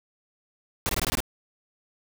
pink noise bursts, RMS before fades -26 dBFS, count 7, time 0.86-1.204 s, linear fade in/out 0 ms, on 32 ms, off 20 ms, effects none

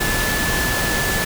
sine tone in noise, 1736 Hz, A6, 24 cents flat, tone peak -23 dBFS, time 0-1.25 s, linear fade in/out 10 ms, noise pink, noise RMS -21 dBFS, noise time 0-1.25 s, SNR -5 dB, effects none

